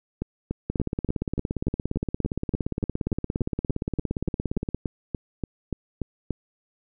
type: two click trains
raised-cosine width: 3 ms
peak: -13 / -14 dBFS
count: 71 / 22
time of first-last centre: 0.7-4.746 / 0.22-6.307 s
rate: 17.3 / 3.45 Hz
effects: none